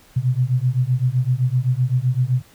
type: beating tone pair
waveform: sine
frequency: 122.9 / 130.7 Hz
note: B2 / C3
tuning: -8 / -1 cents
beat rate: 7.8 Hz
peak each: -19 dBFS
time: 0.16-2.42 s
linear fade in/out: 10 ms
effects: pink hiss -51 dBFS RMS until 2.54 s